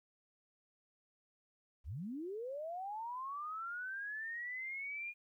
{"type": "linear sweep", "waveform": "sine", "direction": "up", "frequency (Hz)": [49, 2440], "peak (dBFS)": -40, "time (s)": [1.84, 5.14], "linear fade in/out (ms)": 50, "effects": ["13-bit"]}